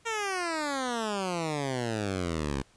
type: exponential sweep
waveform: 10% pulse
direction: down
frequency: 466.9 to 65.41 Hz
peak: -21 dBFS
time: 0.05-2.63 s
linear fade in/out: 20 ms
effects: pink hiss -62 dBFS RMS until 2.76 s + resampled to 22050 Hz